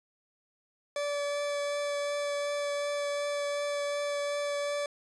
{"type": "tone with vibrato", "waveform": "40% pulse", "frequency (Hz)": 577, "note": "D5", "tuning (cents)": -31, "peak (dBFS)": -29, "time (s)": [0.96, 4.86], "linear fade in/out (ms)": 2, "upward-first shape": "triangle", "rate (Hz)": 2.7, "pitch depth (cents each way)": 10, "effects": ["resampled to 22050 Hz"]}